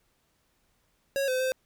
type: tone with pitch steps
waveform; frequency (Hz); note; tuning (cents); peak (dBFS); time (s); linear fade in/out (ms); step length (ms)
square; 550 / 513 / 519; C#5 / C5 / C5; -14 / -34 / -14; -26; 1.16-1.52; 0; 120
effects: pink hiss -71 dBFS RMS until 1.65 s